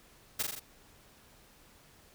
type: noise with echo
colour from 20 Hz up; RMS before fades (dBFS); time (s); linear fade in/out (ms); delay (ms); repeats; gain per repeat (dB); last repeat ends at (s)
white; -31; 0.39-0.43; 10; 42; 4; -3; 0.598
effects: pink hiss -60 dBFS RMS until 2.14 s